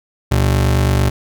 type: ring-modulated tone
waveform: 40% pulse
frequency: 96.9 Hz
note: G2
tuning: 20 cents flat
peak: -8 dBFS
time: 0.31-1.1 s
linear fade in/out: 10 ms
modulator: 24.4 Hz
effects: none